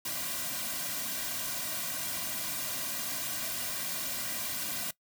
white noise with comb filter, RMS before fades -35 dBFS, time 0.05-4.91 s, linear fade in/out 5 ms, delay 2.3 ms, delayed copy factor -0.9, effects noise-tail reverb RT60 0.1 s tail -20 dB re dry

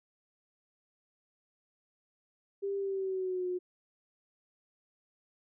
sine tone with pitch glide, 396.7 to 361.7 Hz, G4 to F#4, +21 to -39 cents, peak -31 dBFS, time 2.62-3.59 s, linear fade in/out 20 ms, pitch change -160 cents, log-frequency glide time 2.77-3.47 s, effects none

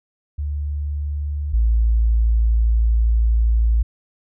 sine tone pair in turn, 72.9 / 56.27 Hz, D2 / A1, -12 / +40 cents, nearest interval major third, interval 448 cents, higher first, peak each -21 / -13 dBFS, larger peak second, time 0.38-1.53 / 1.53-3.83 s, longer second, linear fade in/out 10 ms, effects none

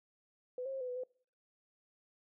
sine tone with pitch steps, 501 / 537 / 534 / 503 / 496 / 507 Hz, B4 / C5 / C5 / B4 / B4 / B4, +25 / +45 / +35 / +32 / +7 / +45 cents, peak -37 dBFS, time 0.58-1.036 s, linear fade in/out 2 ms, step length 76 ms, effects noise-tail reverb RT60 0.5 s tail -25 dB re dry

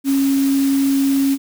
sine tone in noise, 273.9 Hz, C#4, 21 cents flat, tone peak -13 dBFS, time 0.04-1.38 s, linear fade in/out 50 ms, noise white, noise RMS -30 dBFS, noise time 0.04-1.38 s, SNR +14 dB, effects none

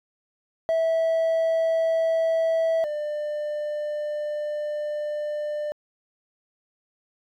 triangle tone pair in turn, 653 / 596.9 Hz, E5 / D5, -17 / +28 cents, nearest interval major second, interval 155 cents, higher first, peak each -17 / -24 dBFS, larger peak first, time 0.69-2.84 / 2.84-5.72 s, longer second, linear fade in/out 0 ms, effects tanh soft clip ceiling -13 dBFS

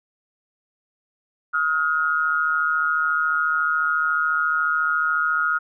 sine tone pair together, 1271 / 1425.1 Hz, D#6 / F6, +36 / +35 cents, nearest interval major second, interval 199 cents, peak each -23 / -20 dBFS, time 1.53-5.59 s, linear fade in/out 20 ms, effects none

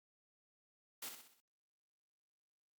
white noise with echo, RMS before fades -45 dBFS, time 1.02-1.09 s, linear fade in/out 5 ms, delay 63 ms, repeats 5, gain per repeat -6 dB, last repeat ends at 1.405 s, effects high-pass 150 Hz 12 dB/octave + Opus 48 kbps

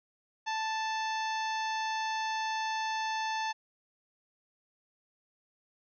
harmonic tone with a mistuned harmonic, 880 Hz, A5, in tune, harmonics 1 / 2 / 3 / 4 / 5 / 6 / 7, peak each -32 / -38 / -42 / -44 / -46 / -48 / -49 dBFS, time 0.46-3.53 s, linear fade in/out 20 ms, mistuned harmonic 7, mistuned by +33 cents, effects none

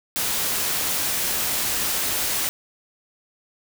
white noise, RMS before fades -24 dBFS, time 0.16-2.49 s, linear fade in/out 0 ms, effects none

